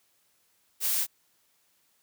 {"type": "noise", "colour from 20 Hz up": "blue", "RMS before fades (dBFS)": -27, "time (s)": [0.8, 1.07], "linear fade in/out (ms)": 50, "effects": ["white hiss -69 dBFS RMS until 2.02 s", "high-pass 60 Hz 12 dB/octave"]}